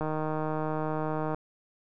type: click train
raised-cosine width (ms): 1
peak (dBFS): -18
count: 208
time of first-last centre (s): 0.01-1.345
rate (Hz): 155
effects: none